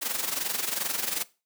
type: noise with amplitude modulation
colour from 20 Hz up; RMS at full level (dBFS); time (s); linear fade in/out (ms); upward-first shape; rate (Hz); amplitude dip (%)
white; -27; 0.01-1.24; 20; sine; 22.6; 70
effects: noise-tail reverb RT60 0.3 s tail -20 dB re dry + high-pass 200 Hz 12 dB/octave